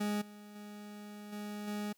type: tone with level steps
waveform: 40% pulse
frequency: 207.7 Hz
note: G#3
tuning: in tune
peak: -31 / -49 / -45 / -39 / -35 dBFS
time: 0-1.93 s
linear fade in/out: 10 ms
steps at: 0.21 / 0.55 / 1.32 / 1.67 s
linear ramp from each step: 10 ms
effects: white hiss -71 dBFS RMS until 1.97 s